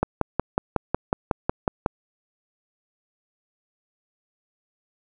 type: click train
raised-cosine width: 1 ms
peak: -6 dBFS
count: 11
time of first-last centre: 0.03-1.862 s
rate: 5.46 Hz
effects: none